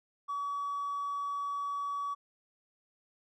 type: tone with hard clipping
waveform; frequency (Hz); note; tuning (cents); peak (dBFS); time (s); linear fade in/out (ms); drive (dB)
sine; 1137; C#6; +44; -33; 0.28-2.15; 20; 1
effects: none